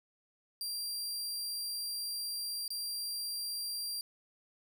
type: tone with dropouts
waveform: sawtooth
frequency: 4739 Hz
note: D8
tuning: 15 cents sharp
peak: -33 dBFS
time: 0.61-4.01 s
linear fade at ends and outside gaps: 1 ms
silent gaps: 2.679-2.704 s
effects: none